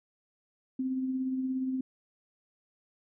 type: tone with tremolo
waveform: sine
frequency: 260.4 Hz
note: C4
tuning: 8 cents flat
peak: -27 dBFS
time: 0.79-1.81 s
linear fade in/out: 5 ms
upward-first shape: triangle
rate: 17 Hz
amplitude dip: 40%
effects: none